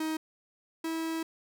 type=tone pair in turn; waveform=45% pulse; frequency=315.3 / 324.9 Hz; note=D#4 / E4; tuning=+23 / -25 cents; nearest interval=minor second; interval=52 cents; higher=second; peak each=-30 / -31 dBFS; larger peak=first; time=0-0.17 / 0.84-1.23 s; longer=second; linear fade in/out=5 ms; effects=none